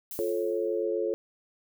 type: noise with exponential decay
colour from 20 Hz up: violet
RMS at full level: -37 dBFS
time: 0.11-0.85 s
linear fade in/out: 2 ms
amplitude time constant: 160 ms
type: chord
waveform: sine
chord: F augmented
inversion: none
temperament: just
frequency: 349.2 / 436.5 / 545.7 Hz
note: F4 / A4 / C#5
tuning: 0 / -14 / -27 cents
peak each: -31 / -29 / -32 dBFS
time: 0.19-1.14 s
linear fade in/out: 0 ms
effects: none